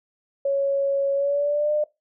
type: tone with pitch glide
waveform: sine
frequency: 554.4 to 601.1 Hz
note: C#5 to D5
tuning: 0 to +40 cents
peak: -19 dBFS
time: 0.45-1.84 s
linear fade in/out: 5 ms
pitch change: +140 cents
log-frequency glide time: 1.14-1.72 s
effects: noise-tail reverb RT60 0.2 s tail -20 dB re dry